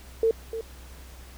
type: tone with echo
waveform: sine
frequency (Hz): 450.6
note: A4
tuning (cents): +41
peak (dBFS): -18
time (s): 0.23-0.31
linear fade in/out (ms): 2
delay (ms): 300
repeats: 1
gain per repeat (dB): -11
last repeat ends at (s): 0.61
effects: added 63 Hz sine -44 dBFS peak until 1.37 s + pink hiss -50 dBFS RMS until 1.37 s